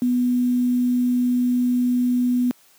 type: tone with quantisation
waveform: sine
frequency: 246.9 Hz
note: B3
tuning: in tune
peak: -16 dBFS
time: 0.02-2.51 s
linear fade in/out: 0 ms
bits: 7
effects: white hiss -55 dBFS RMS until 2.78 s + high-pass 150 Hz 12 dB/octave